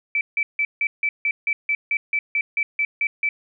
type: tone bursts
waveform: sine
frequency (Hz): 2317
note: D7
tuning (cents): -24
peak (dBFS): -18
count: 15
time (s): 0.15-3.29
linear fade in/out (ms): 2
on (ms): 60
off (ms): 160
effects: none